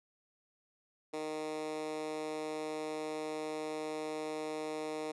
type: tone with high-pass filter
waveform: 10% pulse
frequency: 154.8 Hz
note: D#3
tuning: 9 cents flat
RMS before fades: -39 dBFS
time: 1.13-5.12 s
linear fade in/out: 10 ms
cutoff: 380 Hz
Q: 2.6
effects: resampled to 24000 Hz